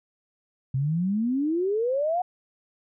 sine exponential sweep, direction up, 128 to 741 Hz, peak -22 dBFS, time 0.74-2.22 s, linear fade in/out 5 ms, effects none

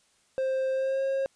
triangle tone with pitch glide, 527 to 539.6 Hz, C5 to C#5, +12 to -47 cents, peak -23 dBFS, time 0.38-1.26 s, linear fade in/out 0 ms, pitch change +41 cents, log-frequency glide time 0.72-1.03 s, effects white hiss -66 dBFS RMS until 1.35 s + resampled to 22050 Hz

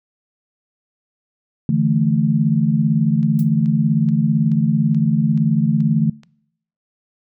sine chord, D suspended second, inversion none, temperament equal, 146.83 / 164.81 / 220 Hz, D3 / E3 / A3, 0 / 0 / 0 cents, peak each -18 dBFS, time 1.69-6.1 s, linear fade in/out 2 ms
click train, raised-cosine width 0.2 ms, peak -28 dBFS, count 8, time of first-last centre 3.23-6.234 s, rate 2.33 Hz
violet noise with exponential decay, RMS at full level -33 dBFS, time 3.39-3.49 s, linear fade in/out 0 ms, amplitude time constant 21 ms
effects noise-tail reverb RT60 0.7 s tail -24 dB re dry

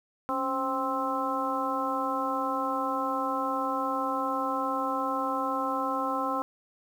harmonic tone with a mistuned harmonic, 262.6 Hz, C4, 6 cents sharp, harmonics 1 / 2 / 3 / 4 / 5, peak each -34 / -34 / -34 / -31 / -33 dBFS, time 0.29-6.42 s, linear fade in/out 0 ms, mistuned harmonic 1, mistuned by +81 cents, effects 9-bit

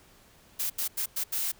blue noise bursts at uneven times, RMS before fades -30 dBFS, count 5, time 0.59-0.7 / 0.78-0.88 / 0.97-1.06 / 1.16-1.24 / 1.32-1.52 s, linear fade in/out 10 ms, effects pink hiss -58 dBFS RMS until 1.59 s

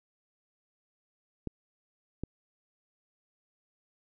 clicks, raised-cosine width 3 ms, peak -21 dBFS, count 2, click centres 1.473 / 2.236 s, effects none

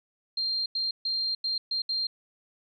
sine tone bursts at uneven times, 4186 Hz, C8, in tune, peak -26 dBFS, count 6, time 0.37-0.66 / 0.75-0.91 / 1.05-1.35 / 1.44-1.58 / 1.71-1.82 / 1.89-2.07 s, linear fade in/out 5 ms, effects none

